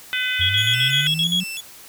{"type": "harmonic tone", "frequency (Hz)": 504, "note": "B4", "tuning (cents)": 35, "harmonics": [3, 4, 5, 6, 7], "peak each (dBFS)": [-25, -26, -27, -28, -28], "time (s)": [0.13, 1.07], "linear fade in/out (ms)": 0}
{"type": "linear sweep", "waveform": "sine", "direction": "up", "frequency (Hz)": [87, 185], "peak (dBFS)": -24, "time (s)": [0.39, 1.44], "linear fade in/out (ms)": 10}
{"type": "tone bursts", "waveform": "sine", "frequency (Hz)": 3322, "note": "G#7", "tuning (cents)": 0, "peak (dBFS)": -17, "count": 8, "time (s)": [0.41, 1.401], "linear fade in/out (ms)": 2, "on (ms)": 81, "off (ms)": 49}
{"type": "tone with vibrato", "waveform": "sawtooth", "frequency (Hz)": 3009, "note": "F#7", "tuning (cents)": 28, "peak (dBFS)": -25, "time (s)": [0.57, 1.61], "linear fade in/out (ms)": 10, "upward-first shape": "square", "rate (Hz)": 3, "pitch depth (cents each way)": 210}
{"effects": ["white hiss -43 dBFS RMS until 1.88 s"]}